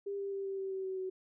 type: tone with pitch steps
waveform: sine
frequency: 400 / 396.3 / 392.7 / 389.1 / 385.5 / 381.9 / 378.4 / 374.9 Hz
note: G4 / G4 / G4 / G4 / G4 / G4 / F#4 / F#4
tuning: +35 / +19 / +3 / -13 / -29 / -45 / +39 / +23 cents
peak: -35 dBFS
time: 0.06-1.1 s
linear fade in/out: 10 ms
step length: 130 ms
effects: none